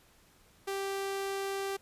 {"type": "tone", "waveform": "sawtooth", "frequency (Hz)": 392, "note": "G4", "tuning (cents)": 0, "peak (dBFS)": -29, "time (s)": [0.67, 1.77], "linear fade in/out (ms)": 10, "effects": ["pink hiss -63 dBFS RMS until 1.81 s", "resampled to 32000 Hz"]}